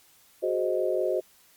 sine chord, Ab dominant seventh, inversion third, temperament equal, 370 / 415.3 / 523.3 / 622.3 Hz, Gb4 / Ab4 / C5 / Eb5, 0 / 0 / 0 / 0 cents, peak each -28 / -33 / -29 / -29 dBFS, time 0.42-1.21 s, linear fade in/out 20 ms, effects white hiss -59 dBFS RMS until 1.56 s + Opus 48 kbps

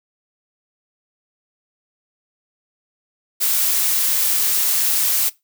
blue noise, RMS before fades -18 dBFS, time 3.4-5.3 s, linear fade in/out 20 ms, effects noise-tail reverb RT60 0.2 s tail -20 dB re dry

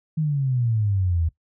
sine exponential sweep, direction down, 160 to 79.3 Hz, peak -19 dBFS, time 0.17-1.29 s, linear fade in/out 10 ms, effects noise-tail reverb RT60 0.1 s tail -17 dB re dry

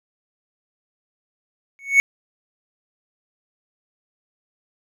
triangle tone with exponential growth, 2217 Hz, C#7, in tune, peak -5 dBFS, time 1.79-2 s, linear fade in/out 0 ms, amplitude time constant 44 ms, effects none

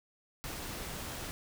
pink noise, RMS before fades -41 dBFS, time 0.44-1.31 s, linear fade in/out 0 ms, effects none

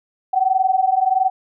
sine tone pair together, 746.6 / 768 Hz, F#5 / G5, +15 / -36 cents, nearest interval unison, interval 49 cents, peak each -17 dBFS, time 0.33-1.3 s, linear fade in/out 10 ms, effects none

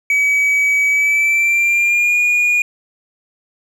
triangle tone with pitch glide, 2277 to 2440 Hz, C#7 to D#7, +46 to -34 cents, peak -10 dBFS, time 0.1-2.62 s, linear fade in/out 2 ms, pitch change +120 cents, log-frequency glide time 0.89-2.19 s, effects none

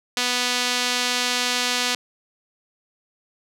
sawtooth tone with band-pass filter, 246.9 Hz, B3, in tune, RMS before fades -23 dBFS, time 0.17-1.95 s, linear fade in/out 2 ms, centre 4300 Hz, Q 1, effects none

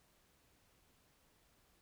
silence, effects pink hiss -72 dBFS RMS until 1.81 s

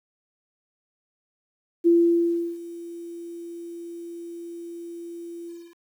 sine tone with ADSR envelope, 340.4 Hz, F4, 44 cents flat, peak -13 dBFS, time 1.84-5.76 s, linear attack 29 ms, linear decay 700 ms, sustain -21 dB, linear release 280 ms, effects 9-bit

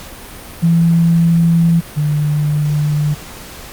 sine tone pair in turn, 167.5 / 148.98 Hz, E3 / D3, +28 / +25 cents, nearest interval major second, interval 203 cents, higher first, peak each -8 / -12 dBFS, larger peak first, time 0.62-1.81 / 1.96-3.15 s, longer neither, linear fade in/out 20 ms, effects pink hiss -33 dBFS RMS until 3.72 s + Opus 48 kbps

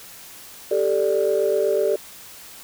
sine chord, G suspended second, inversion none, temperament equal, 392 / 440 / 587.3 Hz, G4 / A4 / D5, 0 / 0 / 0 cents, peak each -21 dBFS, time 0.71-1.96 s, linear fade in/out 5 ms, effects tanh soft clip ceiling -10 dBFS + white hiss -42 dBFS RMS until 2.63 s

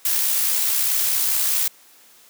blue noise with amplitude modulation, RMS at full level -19 dBFS, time 0.05-1.68 s, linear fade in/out 5 ms, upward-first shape sine, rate 64.8 Hz, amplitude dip 30%, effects white hiss -51 dBFS RMS until 2.29 s + high-pass 200 Hz 12 dB/octave

